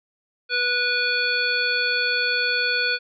harmonic tone, 490.4 Hz, B4, 12 cents flat, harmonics 1 / 3 / 5 / 7 / 9, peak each -31 / -23 / -25 / -31 / -26 dBFS, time 0.49-2.99 s, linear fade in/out 50 ms, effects none

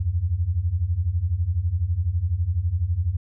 sine beating tone pair, 79.5 / 91.5 Hz, D#2 / F#2, +38 / -19 cents, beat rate 12 Hz, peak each -25 / -22 dBFS, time 0-3.17 s, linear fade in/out 10 ms, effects none

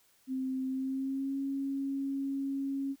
sine tone with pitch glide, 261.6 to 274.1 Hz, C4 to C#4, 0 to -19 cents, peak -31 dBFS, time 0.27-2.96 s, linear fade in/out 50 ms, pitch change +81 cents, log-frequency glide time 0.67-1.38 s, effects white hiss -67 dBFS RMS until 3 s

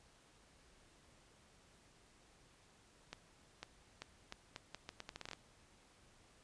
accelerating click train, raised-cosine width 0.2 ms, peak -28 dBFS, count 15, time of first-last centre 3.13-5.333 s, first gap 500 ms, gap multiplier 0.78, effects pink hiss -67 dBFS RMS until 6.43 s + resampled to 22050 Hz

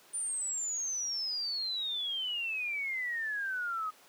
sine exponential sweep, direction down, 9397 to 1244.5 Hz, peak -32 dBFS, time 0.13-3.91 s, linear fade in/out 20 ms, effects pink hiss -58 dBFS RMS until 4.08 s + high-pass 400 Hz 12 dB/octave

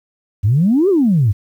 sine exponential two-way sweep, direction up then down, 92.5 to 414.8 to 92.5 Hz, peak -9 dBFS, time 0.43-1.33 s, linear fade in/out 20 ms, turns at 0.89 s, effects tanh soft clip ceiling -5 dBFS + 8-bit

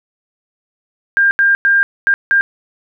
sine tone bursts at uneven times, 1600 Hz, G6, 35 cents sharp, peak -8 dBFS, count 5, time 1.17-1.31 / 1.39-1.55 / 1.65-1.83 / 2.07-2.14 / 2.31-2.41 s, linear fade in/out 0 ms, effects none

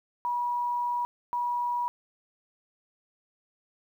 sine tone bursts at uneven times, 967 Hz, B5, 37 cents flat, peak -26 dBFS, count 2, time 0.25-1.05 / 1.33-1.88 s, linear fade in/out 0 ms, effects 10-bit

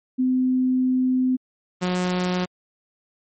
sine / sawtooth tone pair in turn, 256 / 181.05 Hz, C4 / F#3, -38 / -37 cents, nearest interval tritone, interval 599 cents, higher first, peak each -17 dBFS, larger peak neither, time 0.18-1.37 / 1.81-2.46 s, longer first, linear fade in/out 20 ms, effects MP3 32 kbps

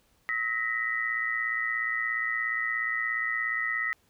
sine tone cluster, 1289 / 1870 / 1987 Hz, E6 / A#6 / B6, -39 / +5 / +10 cents, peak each -36 / -30 / -30 dBFS, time 0.29-3.93 s, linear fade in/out 0 ms, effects pink hiss -67 dBFS RMS until 4.09 s

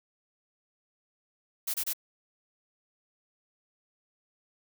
blue noise bursts, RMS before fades -31 dBFS, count 3, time 1.67-1.934 s, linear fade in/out 10 ms, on 70 ms, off 27 ms, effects none

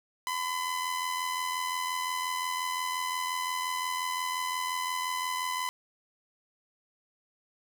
sawtooth tone with amplitude modulation, 1011 Hz, B5, 40 cents sharp, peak -24 dBFS, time 0.27-5.69 s, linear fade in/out 0 ms, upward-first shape sine, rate 85.7 Hz, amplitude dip 50%, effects 10-bit

